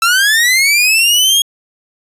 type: linear sweep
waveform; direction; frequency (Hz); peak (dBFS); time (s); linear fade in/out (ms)
sawtooth; up; 1318.5 to 3299; -5; 0.02-1.42; 2
effects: resampled to 32000 Hz